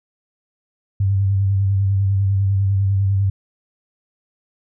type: tone with vibrato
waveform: sine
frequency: 98 Hz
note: G2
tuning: in tune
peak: -14 dBFS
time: 1-3.3 s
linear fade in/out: 5 ms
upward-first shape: square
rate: 10 Hz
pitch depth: 28 cents each way
effects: none